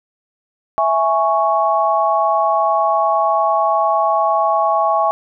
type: chord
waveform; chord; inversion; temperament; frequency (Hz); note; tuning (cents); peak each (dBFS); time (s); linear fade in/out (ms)
sine; C# minor; first; equal; 659.3 / 830.6 / 1108.7; E5 / G#5 / C#6; 0 / 0 / 0; -17; 0.78-5.11; 0
effects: none